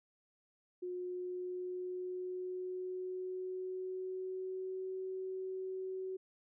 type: tone with pitch glide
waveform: sine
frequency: 360.6 to 376.3 Hz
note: F#4 to F#4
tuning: -45 to +29 cents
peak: -38 dBFS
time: 0.82-6.17 s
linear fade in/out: 10 ms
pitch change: +74 cents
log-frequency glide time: 0.95-4.95 s
effects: none